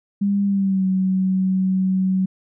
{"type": "tone with pitch glide", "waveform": "sine", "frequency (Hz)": [200.5, 188.16], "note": ["G3", "F#3"], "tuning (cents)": [39, 29], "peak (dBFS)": -16, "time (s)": [0.21, 2.26], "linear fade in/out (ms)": 10, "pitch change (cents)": -110, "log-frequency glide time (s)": [0.45, 0.86], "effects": []}